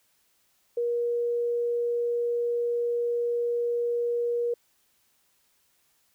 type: tone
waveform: sine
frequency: 475.9 Hz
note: A#4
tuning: 36 cents sharp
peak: -24 dBFS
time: 0.77-4.54 s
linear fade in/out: 5 ms
effects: white hiss -68 dBFS RMS until 6.14 s